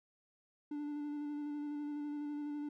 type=tone with vibrato; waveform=triangle; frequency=293.7 Hz; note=D4; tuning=in tune; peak=-36 dBFS; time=0.71-2.69 s; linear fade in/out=5 ms; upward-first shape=square; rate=12 Hz; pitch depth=15 cents each way; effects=none